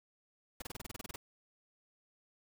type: noise bursts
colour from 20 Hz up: pink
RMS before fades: -43 dBFS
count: 12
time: 0.6-1.16 s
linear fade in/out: 5 ms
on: 21 ms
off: 28 ms
effects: none

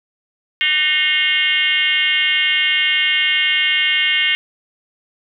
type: tone with frequency modulation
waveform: sine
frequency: 2489 Hz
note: D#7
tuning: in tune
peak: -13 dBFS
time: 0.61-4.35 s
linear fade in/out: 0 ms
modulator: 327 Hz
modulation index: 2.2
effects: none

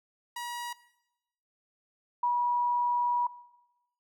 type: tone pair in turn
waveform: sawtooth / sine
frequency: 960 / 968.4 Hz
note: B5 / B5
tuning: -49 / -34 cents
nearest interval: unison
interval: 15 cents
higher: second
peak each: -31 / -24 dBFS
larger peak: second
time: 0.36-0.73 / 2.23-3.27 s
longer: second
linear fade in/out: 5 ms
effects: noise-tail reverb RT60 0.9 s tail -18 dB re dry

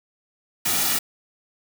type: noise with comb filter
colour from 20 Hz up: white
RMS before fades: -22 dBFS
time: 0.65-0.99 s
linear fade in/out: 10 ms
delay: 1.9 ms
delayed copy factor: -0.65
effects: none

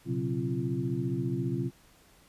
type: tone cluster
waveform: sine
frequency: 120.4 / 135.2 / 184.8 / 265.7 / 343.3 Hz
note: B2 / C#3 / F#3 / C4 / F4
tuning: -44 / -43 / -2 / +27 / -30 cents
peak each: -35 / -32 / -36 / -36 / -35 dBFS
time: 0.05-1.71 s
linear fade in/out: 50 ms
effects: pink hiss -60 dBFS RMS until 2.28 s + resampled to 32000 Hz

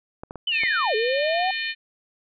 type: clicks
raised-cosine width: 1 ms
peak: -21 dBFS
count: 4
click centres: 0.235 / 0.309 / 0.357 / 0.635 s
type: linear two-way sweep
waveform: sine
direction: down then up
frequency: 3077 to 417.9 to 772 Hz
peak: -21 dBFS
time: 0.47-1.51 s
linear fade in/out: 5 ms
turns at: 0.95 s
type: harmonic tone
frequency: 605 Hz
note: D#5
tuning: 49 cents flat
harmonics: 3 / 4 / 5 / 6 / 7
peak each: -29 / -30 / -33 / -36 / -35 dBFS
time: 0.51-1.75 s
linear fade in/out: 50 ms
effects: none

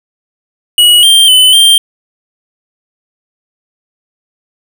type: tone with pitch steps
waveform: square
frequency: 2914 / 3171 / 3021 / 3170 Hz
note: F#7 / G7 / F#7 / G7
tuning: -27 / +19 / +35 / +19 cents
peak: -3 dBFS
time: 0.78-1.78 s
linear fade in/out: 2 ms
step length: 250 ms
effects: none

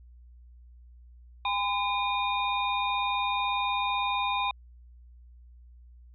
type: tone cluster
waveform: sine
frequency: 810 / 1014 / 2441 / 3688 Hz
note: G#5 / B5 / D#7 / A#7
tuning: -43 / +45 / -34 / -19 cents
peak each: -31 / -29 / -33 / -34 dBFS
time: 1.45-4.51 s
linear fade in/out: 2 ms
effects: added 60 Hz sine -49 dBFS peak until 6.14 s

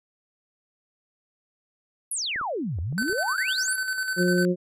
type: exponential two-way sweep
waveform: sine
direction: down then up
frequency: 11630 to 76.1 to 11630 Hz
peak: -26 dBFS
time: 2.11-3.76 s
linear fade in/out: 5 ms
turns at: 2.8 s
type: clicks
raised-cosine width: 2 ms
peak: -30 dBFS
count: 7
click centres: 2.36 / 2.413 / 2.787 / 2.926 / 3.022 / 3.097 / 3.128 s
type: tone with tremolo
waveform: square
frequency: 1523 Hz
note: F#6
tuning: 50 cents sharp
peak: -25 dBFS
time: 2.98-4.45 s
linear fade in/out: 0 ms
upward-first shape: square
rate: 10 Hz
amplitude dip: 45%
type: harmonic tone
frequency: 179.1 Hz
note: F3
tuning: 44 cents sharp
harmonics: 1 / 2 / 3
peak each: -22 / -23 / -29 dBFS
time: 4.16-4.56 s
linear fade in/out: 50 ms
effects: resampled to 32000 Hz

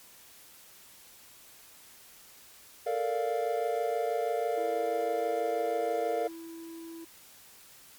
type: chord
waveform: triangle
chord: Bb major seventh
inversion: third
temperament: equal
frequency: 440 / 466.2 / 587.3 / 698.5 Hz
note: A4 / Bb4 / D5 / F5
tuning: 0 / 0 / 0 / 0 cents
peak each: -33 / -30 / -33 / -30 dBFS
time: 2.86-6.28 s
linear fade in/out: 10 ms
type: tone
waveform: triangle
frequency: 330.4 Hz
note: E4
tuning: 4 cents sharp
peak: -39 dBFS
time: 4.57-7.05 s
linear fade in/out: 10 ms
effects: white hiss -54 dBFS RMS until 7.98 s + MP3 96 kbps

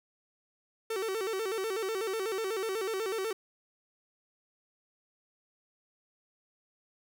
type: tone with vibrato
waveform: 45% pulse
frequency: 413.1 Hz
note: G#4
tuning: 9 cents flat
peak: -31 dBFS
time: 0.9-3.33 s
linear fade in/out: 5 ms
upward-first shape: square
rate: 8.1 Hz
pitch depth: 140 cents each way
effects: none

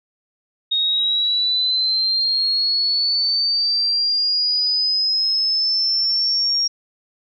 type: linear sweep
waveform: sine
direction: up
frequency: 3729 to 5588 Hz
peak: -16 dBFS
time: 0.71-6.68 s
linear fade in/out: 10 ms
effects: none

